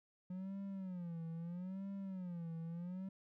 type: tone with vibrato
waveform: triangle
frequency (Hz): 179.9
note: F#3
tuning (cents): -48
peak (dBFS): -40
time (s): 0.3-3.09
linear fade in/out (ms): 5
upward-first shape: sine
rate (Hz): 0.77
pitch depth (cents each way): 160
effects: none